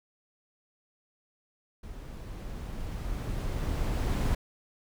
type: noise with level ramp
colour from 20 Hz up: brown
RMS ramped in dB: -43 to -26 dBFS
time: 1.83-4.35 s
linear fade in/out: 5 ms
effects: none